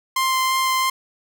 sawtooth tone with vibrato, 1046.5 Hz, C6, in tune, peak -14 dBFS, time 0.16-0.9 s, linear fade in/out 5 ms, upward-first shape sine, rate 3 Hz, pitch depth 8 cents each way, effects none

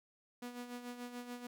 sawtooth tone with tremolo, 244 Hz, B3, 21 cents flat, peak -38 dBFS, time 0.42-1.47 s, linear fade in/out 5 ms, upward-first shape sine, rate 6.9 Hz, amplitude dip 60%, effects none

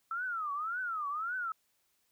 sine tone with vibrato, 1308 Hz, E6, 14 cents flat, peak -33 dBFS, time 0.11-1.52 s, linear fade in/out 2 ms, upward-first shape triangle, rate 1.8 Hz, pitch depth 280 cents each way, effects white hiss -75 dBFS RMS until 2.11 s

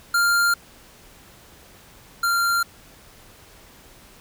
square tone pair in turn, 1396.9 / 1385.6 Hz, F6 / F6, 0 / -14 cents, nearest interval unison, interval 14 cents, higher first, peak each -17 / -19 dBFS, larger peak first, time 0.14-0.54 / 2.23-2.63 s, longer neither, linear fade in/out 5 ms, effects pink hiss -49 dBFS RMS until 4.2 s

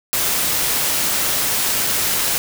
white noise with dropouts, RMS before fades -19 dBFS, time 0.13-2.38 s, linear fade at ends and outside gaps 0 ms, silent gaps 1.867-1.871 s, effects none

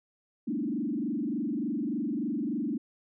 sine tone with frequency modulation, 261.6 Hz, C4, in tune, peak -28 dBFS, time 0.47-2.78 s, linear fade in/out 10 ms, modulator 23.4 Hz, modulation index 2.4, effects none

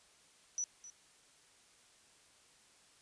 sine tone with echo, 5920 Hz, F#8, in tune, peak -34 dBFS, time 0.58-0.64 s, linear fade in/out 0 ms, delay 260 ms, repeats 1, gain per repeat -15 dB, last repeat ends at 0.9 s, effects white hiss -65 dBFS RMS until 3.01 s + resampled to 22050 Hz

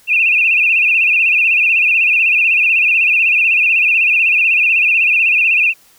sine tone with vibrato, 2574 Hz, E7, 42 cents flat, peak -9 dBFS, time 0.07-5.74 s, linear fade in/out 50 ms, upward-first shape sine, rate 16 Hz, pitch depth 110 cents each way, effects white hiss -49 dBFS RMS until 5.98 s

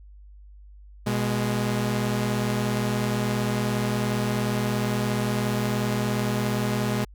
sawtooth tone pair together, 122.4 / 207.7 Hz, B2 / G#3, -15 / 0 cents, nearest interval major sixth, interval 915 cents, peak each -22 dBFS, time 1.06-7.05 s, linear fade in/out 10 ms, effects added 50 Hz sine -44 dBFS peak until 7.14 s

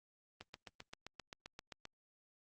click train, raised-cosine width 0.2 ms, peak -30 dBFS, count 12, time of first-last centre 0.41-1.854 s, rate 7.62 Hz, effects Opus 24 kbps

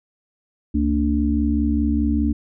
sine tone cluster, 69.8 / 226.6 / 291.5 Hz, C#2 / A#3 / D4, +13 / -49 / -13 cents, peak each -21 dBFS, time 0.74-2.33 s, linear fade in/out 10 ms, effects none

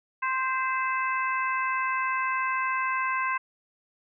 harmonic tone with a mistuned harmonic, 523.3 Hz, C5, in tune, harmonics 2 / 3 / 4 / 5, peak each -27 / -31 / -33 / -35 dBFS, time 0.22-3.38 s, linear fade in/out 10 ms, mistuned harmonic 4, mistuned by -31 cents, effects none

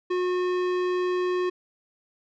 sine tone with tanh clipping, 362.2 Hz, F#4, 37 cents flat, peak -25 dBFS, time 0.1-1.5 s, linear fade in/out 10 ms, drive 17 dB, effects none

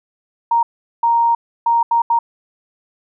sine tone bursts at uneven times, 932.3 Hz, A#5, in tune, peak -11 dBFS, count 5, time 0.51-0.63 / 1.03-1.35 / 1.66-1.83 / 1.91-2.02 / 2.1-2.19 s, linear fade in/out 5 ms, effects none

